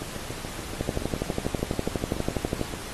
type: two click trains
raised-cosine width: 2 ms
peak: -21 / -12 dBFS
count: 20 / 23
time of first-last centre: 0.02-2.738 / 0.81-2.613 s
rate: 6.99 / 12.2 Hz
effects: pink hiss -38 dBFS RMS until 2.93 s + AAC 32 kbps